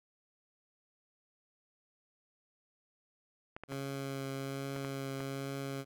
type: clicks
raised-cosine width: 0.5 ms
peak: -28 dBFS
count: 6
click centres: 3.565 / 3.636 / 3.721 / 4.763 / 4.848 / 5.205 s
type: tone with vibrato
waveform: 15% pulse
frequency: 136.8 Hz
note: C#3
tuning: 23 cents flat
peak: -31 dBFS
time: 3.68-5.85 s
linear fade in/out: 50 ms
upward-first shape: triangle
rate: 1.2 Hz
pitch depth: 15 cents each way
effects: none